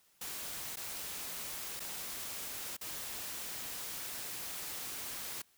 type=noise with dropouts; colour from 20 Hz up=white; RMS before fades=-42 dBFS; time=0.21-5.42 s; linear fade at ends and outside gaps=5 ms; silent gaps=0.759-0.769 / 1.796-1.802 / 2.768-2.811 s; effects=white hiss -69 dBFS RMS until 5.57 s